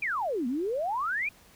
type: exponential two-way sweep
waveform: sine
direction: down then up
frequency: 2497 to 230.9 to 2497 Hz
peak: -27 dBFS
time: 0.02-1.29 s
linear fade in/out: 5 ms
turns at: 0.47 s
effects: pink hiss -57 dBFS RMS until 1.55 s